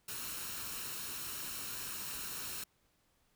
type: noise with comb filter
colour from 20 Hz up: white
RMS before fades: -42 dBFS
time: 0.08-2.64 s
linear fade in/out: 5 ms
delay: 0.73 ms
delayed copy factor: +0.5
effects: pink hiss -74 dBFS RMS until 3.35 s